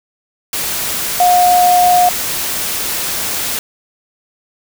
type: tone in noise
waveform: sine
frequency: 717 Hz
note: F5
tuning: 45 cents sharp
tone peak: -7 dBFS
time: 1.2-2.09 s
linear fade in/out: 2 ms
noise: white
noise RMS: -19 dBFS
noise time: 0.53-3.59 s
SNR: +9 dB
effects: none